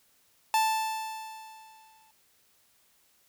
45% pulse tone with exponential decay, 880 Hz, A5, in tune, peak -21 dBFS, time 0.54-2.11 s, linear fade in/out 1 ms, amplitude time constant 340 ms, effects white hiss -66 dBFS RMS until 3.28 s

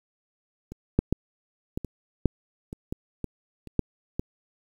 clicks, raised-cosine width 3 ms, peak -25 / -6 / -9 / -16 / -20 / -6 / -22 / -17 / -17 / -29 / -8 / -14 dBFS, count 12, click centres 0.72 / 0.99 / 1.126 / 1.775 / 1.847 / 2.257 / 2.729 / 2.925 / 3.243 / 3.673 / 3.793 / 4.195 s, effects 8-bit

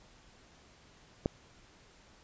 click, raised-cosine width 2 ms, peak -15 dBFS, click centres 1.259 s, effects pink hiss -60 dBFS RMS until 2.23 s + resampled to 16000 Hz

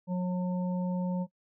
harmonic tone, 181 Hz, F#3, 38 cents flat, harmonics 1 / 3 / 5, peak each -28 / -38 / -42 dBFS, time 0.07-1.27 s, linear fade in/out 50 ms, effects noise-tail reverb RT60 0.1 s tail -22 dB re dry

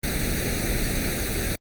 pink noise with comb filter, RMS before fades -25 dBFS, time 0.03-1.56 s, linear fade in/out 10 ms, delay 0.48 ms, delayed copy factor +1, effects Opus 32 kbps

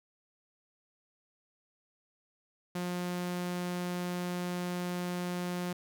sawtooth tone, 177.9 Hz, F3, 32 cents sharp, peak -29 dBFS, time 2.75-5.73 s, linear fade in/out 5 ms, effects none

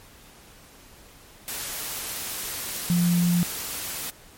sine tone in noise, 174.3 Hz, F3, 3 cents flat, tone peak -18 dBFS, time 2.9-3.43 s, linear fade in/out 0 ms, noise white, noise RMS -32 dBFS, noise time 1.48-4.1 s, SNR +11 dB, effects pink hiss -50 dBFS RMS until 4.37 s + MP3 64 kbps

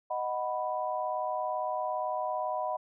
sine chord, B major, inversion first, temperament equal, 622.3 / 740 / 987.8 Hz, D#5 / F#5 / B5, 0 / 0 / 0 cents, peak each -34 dBFS, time 0.1-2.77 s, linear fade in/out 10 ms, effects none

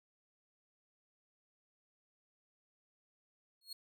40% pulse tone with exponential growth, 4300 Hz, C8, 47 cents sharp, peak -39 dBFS, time 3.61-3.73 s, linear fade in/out 5 ms, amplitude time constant 26 ms, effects none

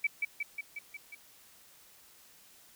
sine tone with echo, 2300 Hz, D7, 37 cents flat, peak -25 dBFS, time 0.04-0.07 s, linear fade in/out 5 ms, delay 180 ms, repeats 6, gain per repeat -3 dB, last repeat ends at 1.15 s, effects white hiss -59 dBFS RMS until 2.75 s

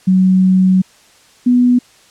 sine tone pair in turn, 186.8 / 246.5 Hz, F#3 / B3, +17 / -3 cents, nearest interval perfect fourth, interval 480 cents, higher second, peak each -7 dBFS, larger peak neither, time 0.07-0.82 / 1.46-1.79 s, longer first, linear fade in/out 10 ms, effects white hiss -47 dBFS RMS until 2.1 s + low-pass 8000 Hz 12 dB/octave

